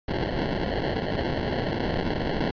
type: noise with sample-and-hold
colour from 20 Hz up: blue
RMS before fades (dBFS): -27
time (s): 0.08-2.51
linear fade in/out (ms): 5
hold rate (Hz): 1225
effects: resampled to 11025 Hz